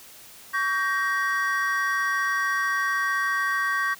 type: chord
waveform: triangle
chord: G diminished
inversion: second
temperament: just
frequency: 1128.9 / 1568 / 1881.6 Hz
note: Db6 / G6 / Bb6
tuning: +31 / 0 / +16 cents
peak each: -25 dBFS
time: 0.53-3.95 s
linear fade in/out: 20 ms
effects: white hiss -47 dBFS RMS until 3.99 s